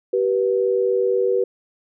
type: tone pair together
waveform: sine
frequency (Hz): 385.8 / 486.1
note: G4 / B4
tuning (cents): -28 / -28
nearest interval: major third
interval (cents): 400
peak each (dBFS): -19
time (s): 0.13-1.44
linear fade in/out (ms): 5
effects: none